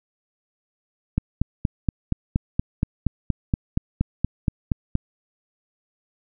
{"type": "click train", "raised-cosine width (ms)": 5, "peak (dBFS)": -7, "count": 17, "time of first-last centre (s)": [1.18, 4.954], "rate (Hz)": 4.24, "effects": []}